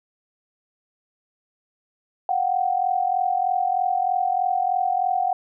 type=tone pair together; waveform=sine; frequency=721.8 / 765 Hz; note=F#5 / G5; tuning=-43 / -42 cents; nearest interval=minor second; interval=101 cents; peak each=-22 dBFS; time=2.29-5.33 s; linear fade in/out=2 ms; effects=none